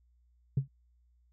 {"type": "tone with exponential decay", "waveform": "sine", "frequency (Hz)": 135.6, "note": "C#3", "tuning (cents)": -38, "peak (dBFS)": -19, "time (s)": [0.57, 0.68], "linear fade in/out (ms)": 5, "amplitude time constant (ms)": 23, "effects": ["tanh soft clip ceiling -21 dBFS", "added 60 Hz sine -64 dBFS peak until 1.32 s"]}